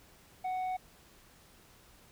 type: tone with tanh clipping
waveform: sine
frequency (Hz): 742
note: F#5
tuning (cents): +5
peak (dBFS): -33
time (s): 0.44-0.77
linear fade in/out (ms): 10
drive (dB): 5
effects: pink hiss -60 dBFS RMS until 2.11 s

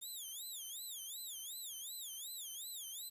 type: tone with vibrato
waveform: 5% pulse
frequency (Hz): 3520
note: A7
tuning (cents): 0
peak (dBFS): -37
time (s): 0.01-3.1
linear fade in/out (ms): 20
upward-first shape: sine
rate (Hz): 2.7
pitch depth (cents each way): 240
effects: resampled to 32000 Hz + 11-bit

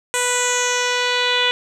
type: tone with low-pass filter sweep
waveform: 10% pulse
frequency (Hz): 492.9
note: B4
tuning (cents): -3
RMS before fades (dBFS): -19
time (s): 0.14-1.51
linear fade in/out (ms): 0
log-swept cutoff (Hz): 9100 to 3400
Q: 4.2
effects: none

